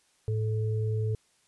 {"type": "tone pair together", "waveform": "sine", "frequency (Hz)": [108.7, 434.8], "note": ["A2", "A4"], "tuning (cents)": [-21, -21], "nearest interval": "2 octaves", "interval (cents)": 2400, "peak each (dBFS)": [-26, -35], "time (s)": [0.28, 1.15], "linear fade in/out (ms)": 0, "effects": ["white hiss -67 dBFS RMS until 1.47 s", "resampled to 24000 Hz"]}